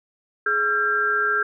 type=tone cluster; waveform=sine; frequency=419.7 / 1366 / 1600 Hz; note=G#4 / F6 / G6; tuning=+18 / -39 / +35 cents; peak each=-29 / -22 / -21 dBFS; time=0.46-1.43 s; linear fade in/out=5 ms; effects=none